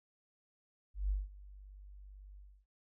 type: tone with ADSR envelope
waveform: sine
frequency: 49 Hz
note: G1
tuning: in tune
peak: -29 dBFS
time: 0.94-2.66 s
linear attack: 160 ms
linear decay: 180 ms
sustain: -21 dB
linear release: 290 ms
effects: none